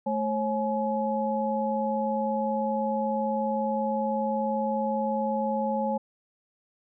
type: tone cluster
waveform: sine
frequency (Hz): 217.7 / 543 / 846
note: A3 / C#5 / G#5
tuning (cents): -18 / -36 / +32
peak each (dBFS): -29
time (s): 0.06-5.98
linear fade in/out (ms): 10
effects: none